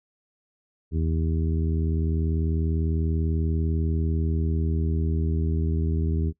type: harmonic tone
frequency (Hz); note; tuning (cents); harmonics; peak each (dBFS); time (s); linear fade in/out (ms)
80.2; E2; -47; 1 / 2 / 3 / 4 / 5; -23 / -29 / -33 / -35 / -37; 0.91-6.33; 50
effects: noise-tail reverb RT60 0.1 s tail -20 dB re dry